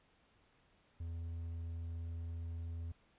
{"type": "tone", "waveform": "triangle", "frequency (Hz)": 83.5, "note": "E2", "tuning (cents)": 23, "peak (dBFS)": -38, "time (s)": [1, 2.92], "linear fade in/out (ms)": 5, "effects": ["pink hiss -71 dBFS RMS until 3.18 s", "resampled to 8000 Hz"]}